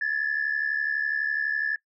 sine tone pair together, 1690 / 1762 Hz, G#6 / A6, +30 / +2 cents, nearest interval minor second, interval 72 cents, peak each -26 dBFS, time 0.01-1.76 s, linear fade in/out 5 ms, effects noise-tail reverb RT60 0.1 s tail -22 dB re dry + tanh soft clip ceiling -18 dBFS

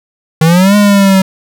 square linear two-way sweep, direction up then down, 155.56 to 207.7 to 189 Hz, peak -5 dBFS, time 0.41-1.22 s, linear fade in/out 5 ms, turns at 0.76 s, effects none

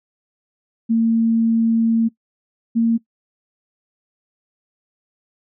sine tone pair in turn, 227.4 / 229.4 Hz, A#3 / A#3, -43 / -28 cents, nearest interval unison, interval 15 cents, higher second, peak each -13 dBFS, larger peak neither, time 0.89-2.09 / 2.75-2.98 s, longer first, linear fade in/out 20 ms, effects noise-tail reverb RT60 0.1 s tail -20 dB re dry

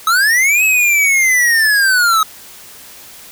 square linear two-way sweep, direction up then down, 1265 to 2594 to 1265 Hz, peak -10 dBFS, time 0.07-2.23 s, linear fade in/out 2 ms, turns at 0.64 s, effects white hiss -37 dBFS RMS until 3.31 s

